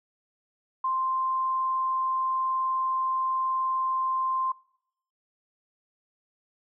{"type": "tone", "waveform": "sine", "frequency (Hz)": 1046.5, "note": "C6", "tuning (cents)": 0, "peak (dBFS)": -24, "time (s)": [0.84, 4.52], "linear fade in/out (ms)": 5, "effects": ["noise-tail reverb RT60 0.7 s tail -23 dB re dry"]}